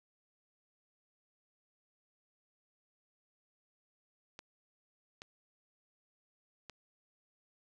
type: clicks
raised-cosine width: 0.2 ms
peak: -29 dBFS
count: 3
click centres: 4.391 / 5.219 / 6.697 s
effects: none